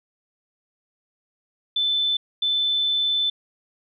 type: tone bursts at uneven times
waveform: sine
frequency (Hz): 3521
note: A7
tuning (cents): 0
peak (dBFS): -19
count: 2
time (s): 1.76-2.17 / 2.42-3.3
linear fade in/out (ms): 5
effects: none